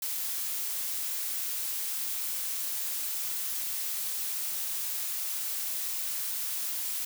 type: noise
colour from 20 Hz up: blue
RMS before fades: -33 dBFS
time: 0.02-7.05 s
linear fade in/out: 5 ms
effects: none